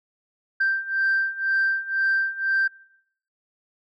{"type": "beating tone pair", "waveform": "sine", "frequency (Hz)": [1568, 1570], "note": ["G6", "G6"], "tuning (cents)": [0, 2], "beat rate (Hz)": 2, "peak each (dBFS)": [-24, -21], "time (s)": [0.6, 2.68], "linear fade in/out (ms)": 10, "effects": ["noise-tail reverb RT60 0.7 s tail -22 dB re dry", "tanh soft clip ceiling -15 dBFS"]}